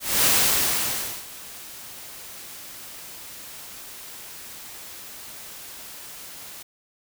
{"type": "noise with ADSR envelope", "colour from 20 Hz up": "white", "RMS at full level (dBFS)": -18, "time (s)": [0, 6.63], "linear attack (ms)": 240, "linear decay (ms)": 990, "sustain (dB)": -22, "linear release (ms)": 8, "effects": []}